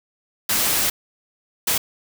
white noise bursts at uneven times, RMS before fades -20 dBFS, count 2, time 0.49-0.9 / 1.67-1.78 s, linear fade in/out 5 ms, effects none

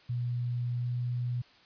sine tone with pitch glide, 121.6 to 122.45 Hz, B2 to B2, -26 to -14 cents, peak -29 dBFS, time 0.09-1.42 s, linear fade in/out 10 ms, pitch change +12 cents, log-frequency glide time 0.79-0.87 s, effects white hiss -59 dBFS RMS until 1.65 s + resampled to 11025 Hz

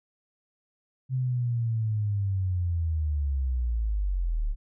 sine linear sweep, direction down, 131.1 to 34.47 Hz, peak -24 dBFS, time 1.09-4.56 s, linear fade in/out 50 ms, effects none

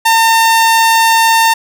sawtooth tone, 906 Hz, A#5, 50 cents flat, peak -3 dBFS, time 0.05-1.54 s, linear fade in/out 10 ms, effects none

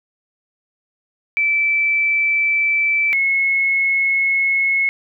sine tone pair in turn, 2322 / 2181 Hz, D7 / C#7, -20 / -29 cents, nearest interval minor second, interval 109 cents, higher first, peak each -14 dBFS, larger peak neither, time 1.37-3.13 / 3.13-4.89 s, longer neither, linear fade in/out 0 ms, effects none

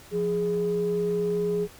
sine tone pair together, 174.61 / 415.3 Hz, F3 / G#4, 0 / 0 cents, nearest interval octave + minor third, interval 1500 cents, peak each -29 / -23 dBFS, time 0.11-1.68 s, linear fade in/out 50 ms, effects tanh soft clip ceiling -17 dBFS + pink hiss -49 dBFS RMS until 1.79 s

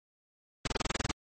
pink noise bursts, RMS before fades -30 dBFS, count 10, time 0.65-1.114 s, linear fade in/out 5 ms, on 23 ms, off 26 ms, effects MP3 32 kbps

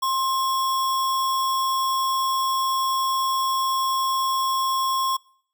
sine tone with sample-and-hold, 1059 Hz, C6, 21 cents sharp, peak -20 dBFS, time 0.02-5.17 s, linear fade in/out 10 ms, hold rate 4410 Hz, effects noise-tail reverb RT60 0.6 s tail -25 dB re dry

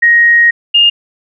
sine tone pair in turn, 1878 / 2828 Hz, A#6 / F7, +12 / +21 cents, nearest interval perfect fifth, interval 709 cents, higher second, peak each -4 dBFS, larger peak neither, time 0.02-0.51 / 0.74-0.9 s, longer first, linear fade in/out 10 ms, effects none

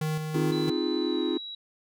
square tone with tremolo, 155.4 Hz, D#3, 2 cents flat, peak -27 dBFS, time 0.01-0.7 s, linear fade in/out 5 ms, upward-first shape square, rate 3 Hz, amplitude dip 40%
triangle chord, F minor seventh, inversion second, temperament equal, 261.6 / 311.1 / 349.2 / 415.3 Hz, C4 / Eb4 / F4 / Ab4, 0 / 0 / 0 / 0 cents, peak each -30 / -28 / -27 / -32 dBFS, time 0.34-1.38 s, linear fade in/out 10 ms
sine tone with pitch glide, 3973 to 3884 Hz, B7 to B7, +10 to -30 cents, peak -36 dBFS, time 0.52-1.55 s, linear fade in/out 5 ms, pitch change -40 cents, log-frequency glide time 0.97-1.24 s
effects none

